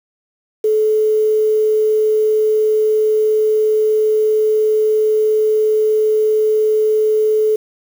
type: tone with quantisation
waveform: sine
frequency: 431.5 Hz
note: A4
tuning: 34 cents flat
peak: -11 dBFS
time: 0.64-7.56 s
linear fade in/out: 5 ms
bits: 6
effects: none